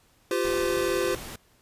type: chord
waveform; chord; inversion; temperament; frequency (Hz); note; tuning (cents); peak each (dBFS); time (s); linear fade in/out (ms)
square; F suspended second; none; equal with one note detuned; 349.2 / 392 / 509.8; F4 / G4 / C5; 0 / 0 / -45; -29; 0.31-1.15; 2
type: noise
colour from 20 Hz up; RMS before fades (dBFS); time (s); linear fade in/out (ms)
pink; -39; 0.44-1.36; 5
effects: pink hiss -62 dBFS RMS until 1.61 s + resampled to 32000 Hz